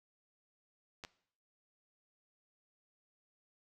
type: clicks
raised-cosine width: 0.2 ms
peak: -28 dBFS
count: 2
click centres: 1.038 / 1.049 s
effects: noise-tail reverb RT60 0.6 s tail -18 dB re dry